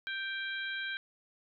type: harmonic tone with a mistuned harmonic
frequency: 784 Hz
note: G5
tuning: in tune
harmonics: 2 / 3 / 4 / 5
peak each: -36 / -43 / -43 / -45 dBFS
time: 0.07-0.97 s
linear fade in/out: 0 ms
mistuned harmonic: 4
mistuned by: +42 cents
effects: none